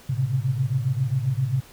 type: tone cluster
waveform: sine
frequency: 109.8 / 129.1 / 136.6 Hz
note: A2 / C3 / C#3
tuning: -3 / -23 / -25 cents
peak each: -28 / -24 / -25 dBFS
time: 0.09-1.61 s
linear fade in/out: 10 ms
effects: pink hiss -49 dBFS RMS until 1.72 s